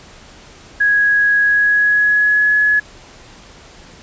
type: tone with pitch glide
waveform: sine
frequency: 1661.2 to 1695.1 Hz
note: G#6 to G#6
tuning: 0 to +35 cents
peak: -10 dBFS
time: 0.8-2.8 s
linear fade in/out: 10 ms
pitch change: +35 cents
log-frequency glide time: 1.41-2.52 s
effects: pink hiss -41 dBFS RMS until 4.02 s + resampled to 16000 Hz